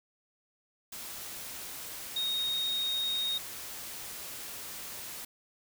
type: tone in noise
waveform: sine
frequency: 3729 Hz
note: A#7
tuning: in tune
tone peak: -29 dBFS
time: 2.16-3.38 s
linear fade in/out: 5 ms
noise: white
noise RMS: -42 dBFS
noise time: 0.92-5.25 s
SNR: +10 dB
effects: none